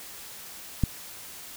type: click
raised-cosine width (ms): 5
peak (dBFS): -9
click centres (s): 0.837
effects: white hiss -43 dBFS RMS until 1.56 s